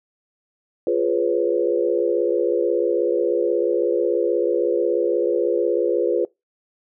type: chord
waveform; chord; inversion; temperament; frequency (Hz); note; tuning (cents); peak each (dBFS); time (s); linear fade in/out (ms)
sine; C# dominant seventh; first; equal with one note detuned; 349.2 / 415.3 / 493.9 / 550.2; E#4 / G#4 / B4 / C#5; 0 / 0 / 0 / -13; -22 / -23 / -21 / -26; 0.87-6.25; 2
effects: noise-tail reverb RT60 0.2 s tail -24 dB re dry